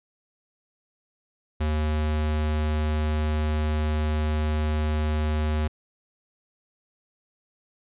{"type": "tone", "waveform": "square", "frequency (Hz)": 76.6, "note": "D#2", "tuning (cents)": -27, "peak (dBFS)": -23, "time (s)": [1.6, 5.68], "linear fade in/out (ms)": 10, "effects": ["resampled to 8000 Hz"]}